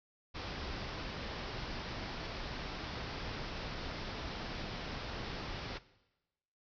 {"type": "low-pass noise", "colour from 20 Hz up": "pink", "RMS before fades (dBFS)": -42, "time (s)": [0.34, 5.79], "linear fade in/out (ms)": 20, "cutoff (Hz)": 5500, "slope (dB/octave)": 96, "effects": ["noise-tail reverb RT60 1.0 s tail -18 dB re dry"]}